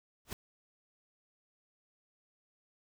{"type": "noise with exponential growth", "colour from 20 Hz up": "pink", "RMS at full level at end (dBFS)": -36, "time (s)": [0.25, 0.33], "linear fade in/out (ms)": 1, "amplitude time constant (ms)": 17, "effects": []}